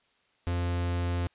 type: tone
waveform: 45% pulse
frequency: 87.31 Hz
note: F2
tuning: in tune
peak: -27 dBFS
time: 0.47-1.27 s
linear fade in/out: 0 ms
effects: white hiss -68 dBFS RMS until 1.34 s + resampled to 8000 Hz

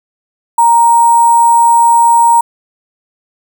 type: tone with sample-and-hold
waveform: sine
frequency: 932.3 Hz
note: A#5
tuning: in tune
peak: -4 dBFS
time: 0.58-2.41 s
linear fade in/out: 5 ms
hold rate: 8820 Hz
effects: none

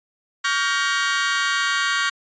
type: chord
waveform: sawtooth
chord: G half-diminished seventh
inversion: second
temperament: just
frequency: 1128.9 / 1411.2 / 1568 / 1881.6 Hz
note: Db6 / F6 / G6 / Bb6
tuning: +31 / +18 / 0 / +16 cents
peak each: -21 dBFS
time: 0.44-2.1 s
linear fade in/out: 10 ms
effects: resampled to 16000 Hz

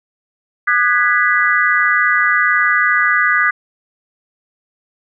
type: chord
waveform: sine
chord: G# minor seventh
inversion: second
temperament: equal with one note detuned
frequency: 1217.5 / 1480 / 1661.2 / 1975.5 Hz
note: D#6 / F#6 / G#6 / B6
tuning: -38 / 0 / 0 / 0 cents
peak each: -17 / -17 / -16 / -16 dBFS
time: 0.67-3.51 s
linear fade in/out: 10 ms
effects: none

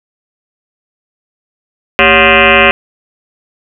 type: tone with frequency modulation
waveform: sine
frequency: 1563 Hz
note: G6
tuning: 6 cents flat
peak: -3 dBFS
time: 1.99-2.71 s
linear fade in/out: 0 ms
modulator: 167 Hz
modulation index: 7.6
effects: none

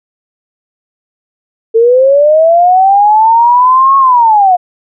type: linear two-way sweep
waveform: sine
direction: up then down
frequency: 443.2 to 1100 to 703 Hz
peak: -3 dBFS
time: 1.74-4.57 s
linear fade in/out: 20 ms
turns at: 3.97 s
effects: none

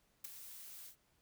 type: noise with ADSR envelope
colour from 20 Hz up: blue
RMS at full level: -41 dBFS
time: 0.24-0.96 s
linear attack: 9 ms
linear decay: 8 ms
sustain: -11 dB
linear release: 99 ms
effects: pink hiss -75 dBFS RMS until 1.21 s

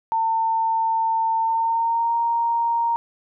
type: tone with pitch glide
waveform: sine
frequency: 900 to 931.2 Hz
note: A5 to A#5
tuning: +39 to -2 cents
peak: -18 dBFS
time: 0.12-2.96 s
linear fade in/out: 0 ms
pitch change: +59 cents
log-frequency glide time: 1.39-2.15 s
effects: none

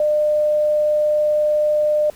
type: tone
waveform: sine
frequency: 602 Hz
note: D5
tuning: 43 cents sharp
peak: -14 dBFS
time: 0-2.1 s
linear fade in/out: 2 ms
effects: pink hiss -47 dBFS RMS until 2.15 s

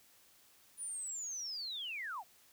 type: linear sweep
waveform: sine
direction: down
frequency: 9730 to 644 Hz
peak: -39 dBFS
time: 0.77-2.24 s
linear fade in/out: 50 ms
effects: white hiss -65 dBFS RMS until 2.52 s

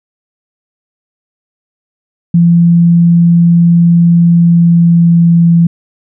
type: tone with pitch glide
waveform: sine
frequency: 170.5 to 168.93 Hz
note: F3 to E3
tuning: -41 to +43 cents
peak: -3 dBFS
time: 2.34-5.67 s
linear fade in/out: 5 ms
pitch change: -16 cents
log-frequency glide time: 4.27-5.51 s
effects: none

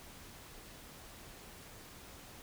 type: silence
effects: pink hiss -53 dBFS RMS until 2.42 s

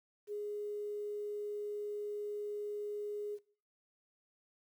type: tone with quantisation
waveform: sine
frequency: 415.3 Hz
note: G#4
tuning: in tune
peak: -37 dBFS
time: 0.27-3.39 s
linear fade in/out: 50 ms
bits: 11
effects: noise-tail reverb RT60 0.5 s tail -20 dB re dry

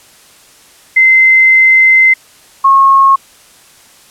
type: tone pair in turn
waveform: sine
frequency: 2068 / 1087.6 Hz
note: C7 / C#6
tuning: -21 / -33 cents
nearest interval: major seventh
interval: 1112 cents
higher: first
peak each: -3 dBFS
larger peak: neither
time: 0.96-2.14 / 2.64-3.16 s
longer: first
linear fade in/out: 10 ms
effects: white hiss -42 dBFS RMS until 4.1 s + low-pass 11000 Hz 12 dB/octave

